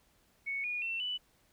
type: tone with pitch steps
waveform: sine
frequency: 2217 / 2446 / 2698 / 2976 Hz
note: C#7 / D#7 / E7 / F#7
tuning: 0 / -30 / +40 / +9 cents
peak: -33 dBFS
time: 0.46-1.18 s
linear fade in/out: 20 ms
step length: 180 ms
effects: pink hiss -69 dBFS RMS until 1.52 s